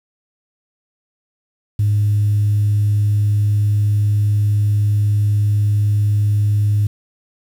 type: tone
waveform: sine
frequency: 103.83 Hz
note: G#2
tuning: in tune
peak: -11 dBFS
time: 1.79-6.87 s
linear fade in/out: 5 ms
effects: tanh soft clip ceiling -9 dBFS + 7-bit